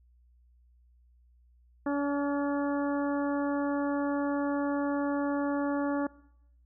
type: harmonic tone with a mistuned harmonic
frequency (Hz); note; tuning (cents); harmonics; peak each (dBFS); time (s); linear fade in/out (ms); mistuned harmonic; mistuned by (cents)
285.1; C#4; +49; 1 / 2 / 3 / 4 / 5 / 6; -28 / -34 / -38 / -40 / -42 / -44; 1.86-6.07; 5; 5; -16
effects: noise-tail reverb RT60 0.8 s tail -22 dB re dry + added 60 Hz sine -59 dBFS peak until 6.65 s